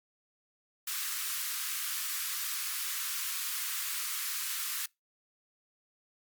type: high-pass noise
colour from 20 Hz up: white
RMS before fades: -35 dBFS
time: 0.87-4.86 s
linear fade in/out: 5 ms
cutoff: 1100 Hz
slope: 48 dB/octave
effects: noise-tail reverb RT60 0.2 s tail -25 dB re dry + Opus 48 kbps